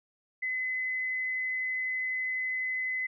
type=tone; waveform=sine; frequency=2028 Hz; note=B6; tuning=45 cents sharp; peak=-29 dBFS; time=0.42-3.07 s; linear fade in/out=10 ms; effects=none